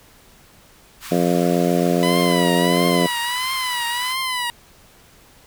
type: high-pass noise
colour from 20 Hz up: pink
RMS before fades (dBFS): -35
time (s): 1-4.16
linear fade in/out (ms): 50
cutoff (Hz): 1000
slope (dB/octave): 48
type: harmonic tone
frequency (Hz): 87.31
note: F2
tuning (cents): 0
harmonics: 2 / 3 / 4 / 5 / 6 / 7 / 8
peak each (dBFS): -20 / -22 / -23 / -24 / -25 / -25 / -26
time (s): 1.11-3.07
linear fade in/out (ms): 10
type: tone with vibrato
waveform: 15% pulse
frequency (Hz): 995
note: B5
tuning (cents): +13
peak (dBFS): -15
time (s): 2.03-4.5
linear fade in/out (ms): 0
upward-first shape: triangle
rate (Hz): 1.5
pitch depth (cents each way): 110
effects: pink hiss -50 dBFS RMS until 5.46 s